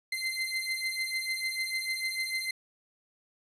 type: beating tone pair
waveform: 30% pulse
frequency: 2071 / 2077.7 Hz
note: C7 / C7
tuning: -18 / -13 cents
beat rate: 6.7 Hz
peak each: -32 / -30 dBFS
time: 0.12-2.51 s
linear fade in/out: 5 ms
effects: resampled to 32000 Hz